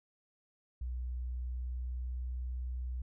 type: tone with pitch glide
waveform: sine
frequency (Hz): 61.74 to 62.28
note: B1 to B1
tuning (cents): 0 to +15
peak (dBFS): -35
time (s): 0.81-3.02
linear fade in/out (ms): 5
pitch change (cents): +15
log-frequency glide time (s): 1.25-2.4
effects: none